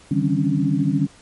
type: tone cluster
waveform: sine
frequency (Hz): 145.3 / 158.4 / 194.7 / 269.7 / 283.8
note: D3 / D#3 / G3 / C#4 / C#4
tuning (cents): -18 / +31 / -12 / -47 / +41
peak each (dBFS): -23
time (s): 0.11-1.07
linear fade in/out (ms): 5
effects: pink hiss -49 dBFS RMS until 1.21 s + MP3 48 kbps

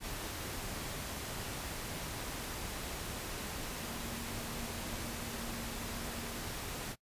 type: tone in noise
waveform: sine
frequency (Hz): 232.9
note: A#3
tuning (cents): -1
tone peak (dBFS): -47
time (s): 3.8-6.5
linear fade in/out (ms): 50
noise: pink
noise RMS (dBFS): -41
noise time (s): 0-6.96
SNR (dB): -9
effects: noise-tail reverb RT60 0.1 s tail -21 dB re dry + resampled to 32000 Hz

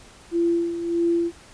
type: tone with tremolo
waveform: sine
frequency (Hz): 340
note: F4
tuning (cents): -46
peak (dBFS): -17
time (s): 0.31-1.32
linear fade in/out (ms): 50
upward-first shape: sine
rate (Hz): 1.6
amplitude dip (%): 65
effects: pink hiss -48 dBFS RMS until 1.53 s + resampled to 22050 Hz

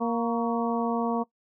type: harmonic tone with a mistuned harmonic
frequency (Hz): 233.6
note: A#3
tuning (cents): +4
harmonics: 1 / 2 / 3 / 4 / 5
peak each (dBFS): -27 / -30 / -32 / -33 / -34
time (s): 0-1.24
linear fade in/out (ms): 20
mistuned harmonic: 5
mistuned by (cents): -66
effects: noise-tail reverb RT60 0.1 s tail -20 dB re dry

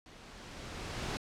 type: noise with level ramp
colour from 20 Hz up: pink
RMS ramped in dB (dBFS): -54 to -36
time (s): 0.06-1.17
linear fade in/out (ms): 0
effects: low-pass 6000 Hz 12 dB/octave

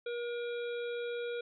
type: harmonic tone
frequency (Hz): 477.3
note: A#4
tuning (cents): +41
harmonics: 1 / 3 / 5 / 7 / 8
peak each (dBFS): -35 / -45 / -49 / -52 / -53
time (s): 0.06-1.41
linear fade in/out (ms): 5
effects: none

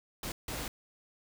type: noise bursts at uneven times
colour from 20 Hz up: pink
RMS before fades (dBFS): -38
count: 2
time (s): 0.23-0.32 / 0.48-0.68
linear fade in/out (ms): 2
effects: none

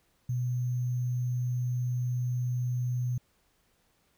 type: tone with sample-and-hold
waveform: sine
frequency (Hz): 123.47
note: B2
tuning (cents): 0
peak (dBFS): -27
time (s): 0.29-3.18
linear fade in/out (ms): 5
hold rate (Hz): 6300
effects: pink hiss -70 dBFS RMS until 4.17 s

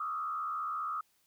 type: tone with frequency modulation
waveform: sine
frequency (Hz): 1250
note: D#6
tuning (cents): +8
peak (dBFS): -33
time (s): 0-1.01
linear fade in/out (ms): 5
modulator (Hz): 74.8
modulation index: 0.95
effects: white hiss -72 dBFS RMS until 1.26 s

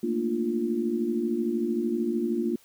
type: chord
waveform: sine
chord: Bb major seventh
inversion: third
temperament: equal with one note detuned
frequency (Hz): 220 / 233.1 / 298.6 / 349.2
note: A3 / Bb3 / D4 / F4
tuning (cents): 0 / 0 / +29 / 0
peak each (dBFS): -34 / -28 / -33 / -28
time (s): 0.03-2.56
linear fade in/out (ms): 5
effects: white hiss -59 dBFS RMS until 2.64 s

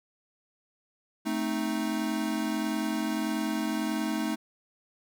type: chord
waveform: square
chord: A diminished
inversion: none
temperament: equal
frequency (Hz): 220 / 261.6 / 311.1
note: A3 / C4 / Eb4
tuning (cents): 0 / 0 / 0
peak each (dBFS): -32 / -36 / -32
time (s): 1.25-4.36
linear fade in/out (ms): 20
effects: none

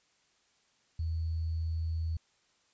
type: tone with sample-and-hold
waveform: sine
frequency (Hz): 81.4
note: E2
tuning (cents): -21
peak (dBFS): -30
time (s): 0.99-2.17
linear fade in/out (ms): 5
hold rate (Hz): 4410
effects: white hiss -70 dBFS RMS until 2.73 s + resampled to 16000 Hz

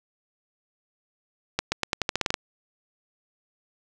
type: accelerating click train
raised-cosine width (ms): 0.2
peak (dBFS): -6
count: 11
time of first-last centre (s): 1.59-2.342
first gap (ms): 130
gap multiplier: 0.87
effects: none

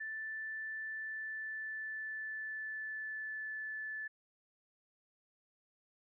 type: tone with pitch glide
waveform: sine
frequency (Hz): 1760 to 1741.8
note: A6 to A6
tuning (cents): 0 to -18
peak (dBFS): -39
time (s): 0-4.08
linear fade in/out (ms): 10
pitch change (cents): -18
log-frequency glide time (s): 0.84-3.53
effects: none

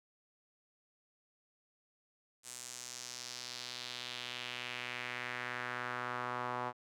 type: tone with band-pass filter sweep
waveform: sawtooth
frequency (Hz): 123.47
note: B2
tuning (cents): 0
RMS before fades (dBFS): -42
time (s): 2.43-6.73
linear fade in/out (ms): 50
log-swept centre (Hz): 8200 to 970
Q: 2.1
effects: none

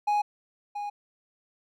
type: tone pair in turn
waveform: triangle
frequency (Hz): 830.6 / 823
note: G#5 / G#5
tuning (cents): 0 / -16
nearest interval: unison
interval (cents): 16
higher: first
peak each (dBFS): -20 / -29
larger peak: first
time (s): 0.07-0.22 / 0.75-0.9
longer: neither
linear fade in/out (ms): 10
effects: none

